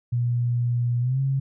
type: tone with pitch glide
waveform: sine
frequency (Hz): 120.6 to 135.37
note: B2 to C#3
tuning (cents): -41 to -41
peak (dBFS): -20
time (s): 0.12-1.4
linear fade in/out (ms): 10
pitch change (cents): +200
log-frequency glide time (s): 1-1.2
effects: none